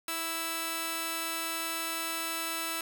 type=tone pair together; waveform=5% pulse; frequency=329.6 / 1318.4 Hz; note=E4 / E6; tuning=0 / 0 cents; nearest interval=2 octaves; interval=2400 cents; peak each=-24 dBFS; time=0.08-2.81 s; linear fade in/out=2 ms; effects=10-bit